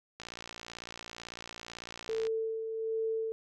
click train, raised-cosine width 0.2 ms, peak -25 dBFS, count 121, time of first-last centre 0.2-2.269 s, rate 58 Hz
sine tone with tremolo, 445.9 Hz, A4, 23 cents sharp, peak -29 dBFS, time 2.09-3.32 s, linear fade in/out 0 ms, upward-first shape sine, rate 1.3 Hz, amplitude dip 45%
effects none

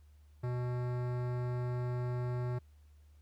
sine tone with hard clipping, 123.47 Hz, B2, in tune, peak -35 dBFS, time 0.43-2.59 s, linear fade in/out 10 ms, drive 18 dB, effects added 74 Hz sine -57 dBFS peak until 3.21 s + pink hiss -75 dBFS RMS until 3.21 s

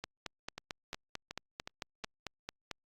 two click trains, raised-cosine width 0.2 ms, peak -21 / -24 dBFS, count 13 / 5, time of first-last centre 0.04-2.713 / 0.58-2.04 s, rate 4.49 / 2.74 Hz, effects Opus 48 kbps

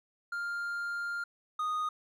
triangle tone pair in turn, 1400 / 1239 Hz, F6 / D#6, +4 / -8 cents, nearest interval major second, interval 212 cents, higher first, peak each -31 / -28 dBFS, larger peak second, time 0.32-1.24 / 1.59-1.89 s, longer first, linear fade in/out 5 ms, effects none

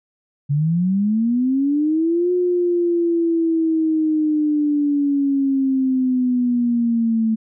sine linear two-way sweep, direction up then down, 138.59 to 360.6 to 220.1 Hz, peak -15 dBFS, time 0.49-7.36 s, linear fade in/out 20 ms, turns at 2.32 s, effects none

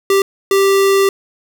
square tone bursts at uneven times, 392 Hz, G4, in tune, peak -10 dBFS, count 2, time 0.1-0.22 / 0.51-1.09 s, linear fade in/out 2 ms, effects none

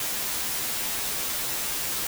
white noise with comb filter, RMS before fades -29 dBFS, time 0-2.07 s, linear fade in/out 2 ms, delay 11 ms, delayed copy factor -0.7, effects none

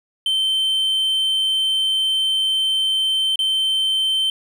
triangle tone with dropouts, 3101 Hz, G7, 19 cents flat, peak -15 dBFS, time 0.26-4.3 s, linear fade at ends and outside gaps 2 ms, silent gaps 3.358-3.39 s, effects none

